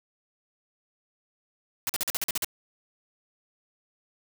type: noise bursts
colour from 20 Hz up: white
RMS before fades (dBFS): -28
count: 9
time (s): 1.87-2.446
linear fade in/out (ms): 0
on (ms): 24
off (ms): 45
effects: none